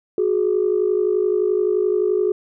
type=tone pair together; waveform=sine; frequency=367.4 / 419 Hz; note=F#4 / G#4; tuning=-12 / +15 cents; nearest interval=major second; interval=227 cents; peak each=-18 dBFS; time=0.18-2.32 s; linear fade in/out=2 ms; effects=tanh soft clip ceiling -9 dBFS